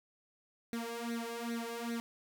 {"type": "tone with flanger", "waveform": "sawtooth", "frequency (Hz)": 233.1, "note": "A#3", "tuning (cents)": 0, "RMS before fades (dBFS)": -39, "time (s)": [0.73, 2], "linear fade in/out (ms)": 0, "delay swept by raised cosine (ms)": [0.49, 2.49], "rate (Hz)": 2.5, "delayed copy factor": 0.85, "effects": []}